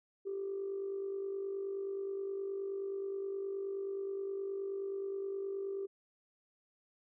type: tone with amplitude modulation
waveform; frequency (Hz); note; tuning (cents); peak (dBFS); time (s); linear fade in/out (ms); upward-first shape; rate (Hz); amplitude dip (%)
sine; 392.3; G4; +1; -33; 0.25-5.87; 20; sine; 49.5; 50
effects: tanh soft clip ceiling -30 dBFS